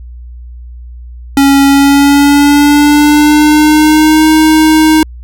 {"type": "tone with pitch glide", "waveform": "square", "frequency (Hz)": [277.2, 312.9], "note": ["C#4", "D#4"], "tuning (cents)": [0, 10], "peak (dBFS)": -4, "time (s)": [1.37, 5.03], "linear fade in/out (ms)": 2, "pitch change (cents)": 210, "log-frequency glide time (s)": [1.66, 4.28], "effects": ["added 60 Hz sine -25 dBFS peak until 5.23 s"]}